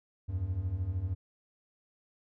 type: beating tone pair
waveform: triangle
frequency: 82.41 / 95.41 Hz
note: E2 / G2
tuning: 0 / -46 cents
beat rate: 13 Hz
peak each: -34 / -30 dBFS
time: 0.28-1.15 s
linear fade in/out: 20 ms
effects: none